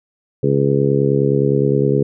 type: harmonic tone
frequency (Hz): 69.7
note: C#2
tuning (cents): +10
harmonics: 2 / 3 / 4 / 5 / 6 / 7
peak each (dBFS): -17 / -22 / -22 / -22 / -17 / -22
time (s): 0.43-2.03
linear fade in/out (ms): 5
effects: none